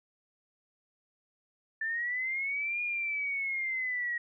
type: linear two-way sweep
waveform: sine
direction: up then down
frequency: 1761 to 2439 to 1892 Hz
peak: -30 dBFS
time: 1.81-4.18 s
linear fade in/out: 5 ms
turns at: 2.82 s
effects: none